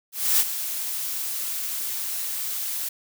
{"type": "noise with ADSR envelope", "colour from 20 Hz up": "blue", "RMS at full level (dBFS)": -18, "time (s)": [0.12, 2.89], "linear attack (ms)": 280, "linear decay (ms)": 38, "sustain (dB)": -11, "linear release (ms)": 8, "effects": []}